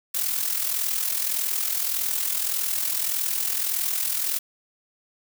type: noise with amplitude modulation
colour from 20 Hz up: blue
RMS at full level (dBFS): -23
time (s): 0.14-4.39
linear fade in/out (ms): 10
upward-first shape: sine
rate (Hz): 41.7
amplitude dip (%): 60
effects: none